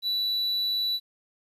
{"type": "tone", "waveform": "triangle", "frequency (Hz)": 3951, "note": "B7", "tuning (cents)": 0, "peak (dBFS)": -23, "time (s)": [0.02, 1], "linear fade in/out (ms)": 50, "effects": ["resampled to 32000 Hz", "10-bit"]}